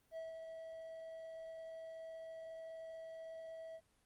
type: tone with ADSR envelope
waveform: triangle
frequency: 650 Hz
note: E5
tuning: 24 cents flat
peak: -40 dBFS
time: 0.11-3.81 s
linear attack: 57 ms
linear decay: 160 ms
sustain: -5 dB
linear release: 58 ms
effects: pink hiss -75 dBFS RMS until 4.05 s + Opus 32 kbps